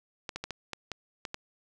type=clicks; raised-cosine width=0.2 ms; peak=-18 dBFS; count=8; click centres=0.292 / 0.36 / 0.44 / 0.507 / 0.733 / 0.917 / 1.252 / 1.344 s; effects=none